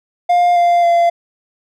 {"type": "tone with pitch steps", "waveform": "triangle", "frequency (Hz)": [705, 695.7, 686.5], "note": ["F5", "F5", "F5"], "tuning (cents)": [16, -7, -30], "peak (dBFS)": -7, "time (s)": [0.29, 1.1], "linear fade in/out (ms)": 10, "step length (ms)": 270, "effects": []}